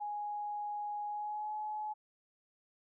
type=tone with pitch glide; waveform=sine; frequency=830.6 to 850.5 Hz; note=G#5 to G#5; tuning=0 to +41 cents; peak=-36 dBFS; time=0-1.94 s; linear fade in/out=20 ms; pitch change=+41 cents; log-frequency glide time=1.07-1.54 s; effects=none